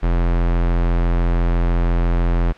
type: tone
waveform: square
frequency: 43 Hz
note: F1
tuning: 26 cents flat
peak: -15 dBFS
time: 0.02-2.53 s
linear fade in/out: 20 ms
effects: white hiss -41 dBFS RMS until 2.57 s + low-pass 2000 Hz 12 dB/octave